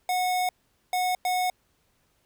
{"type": "tone bursts at uneven times", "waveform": "square", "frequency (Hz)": 731, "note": "F#5", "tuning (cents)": -21, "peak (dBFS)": -24, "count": 3, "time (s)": [[0.09, 0.49], [0.93, 1.15], [1.25, 1.5]], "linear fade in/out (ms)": 2, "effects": ["pink hiss -69 dBFS RMS until 2.25 s"]}